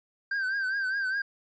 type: tone with vibrato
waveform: triangle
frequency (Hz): 1568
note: G6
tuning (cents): 0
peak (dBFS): -25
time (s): 0.31-1.22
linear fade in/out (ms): 5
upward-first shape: triangle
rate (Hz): 4.9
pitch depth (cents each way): 85
effects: resampled to 16000 Hz